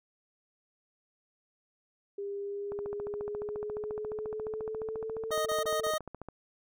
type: tone with pitch glide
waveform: sine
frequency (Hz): 401.7 to 445.7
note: G4 to A4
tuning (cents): +42 to +22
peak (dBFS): -34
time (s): 2.18-5.91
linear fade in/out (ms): 5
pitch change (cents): +180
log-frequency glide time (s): 2.4-5.27
type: click train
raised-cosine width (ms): 1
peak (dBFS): -28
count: 52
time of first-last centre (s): 2.72-6.286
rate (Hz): 14.3
type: tone bursts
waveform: 25% pulse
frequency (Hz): 622.3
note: D#5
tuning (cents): 0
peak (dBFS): -25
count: 4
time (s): 5.31-5.982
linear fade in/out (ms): 10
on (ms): 150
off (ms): 24
effects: none